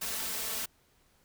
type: noise with comb filter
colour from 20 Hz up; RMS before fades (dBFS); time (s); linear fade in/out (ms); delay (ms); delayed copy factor
white; -35; 0.01-0.66; 10; 4.5; +0.6
effects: pink hiss -67 dBFS RMS until 1.24 s